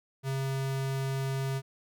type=tone; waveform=square; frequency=134.8 Hz; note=C#3; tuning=48 cents flat; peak=-30 dBFS; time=0.23-1.62 s; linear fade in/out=50 ms; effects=none